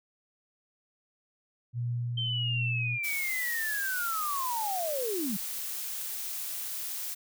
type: tone with tremolo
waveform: sine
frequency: 120 Hz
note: B2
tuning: 49 cents flat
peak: -28 dBFS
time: 1.73-2.99 s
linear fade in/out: 50 ms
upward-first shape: triangle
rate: 1.4 Hz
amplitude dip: 35%
type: linear sweep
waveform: sine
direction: down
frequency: 3136 to 177.7 Hz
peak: -30 dBFS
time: 2.17-5.37 s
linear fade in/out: 10 ms
type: noise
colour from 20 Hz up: blue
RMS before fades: -36 dBFS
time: 3.03-7.15 s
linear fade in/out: 20 ms
effects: none